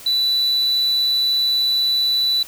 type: tone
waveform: sine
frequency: 3969 Hz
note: B7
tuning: 8 cents sharp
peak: -13 dBFS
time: 0.06-2.43 s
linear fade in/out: 5 ms
effects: tanh soft clip ceiling -14 dBFS + white hiss -39 dBFS RMS until 2.47 s